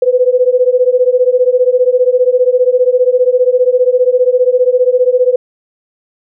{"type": "beating tone pair", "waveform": "sine", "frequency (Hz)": [493.9, 508.9], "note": ["B4", "C5"], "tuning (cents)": [0, -48], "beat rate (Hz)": 15, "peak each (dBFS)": -10, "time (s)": [0.02, 5.36], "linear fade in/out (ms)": 5, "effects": []}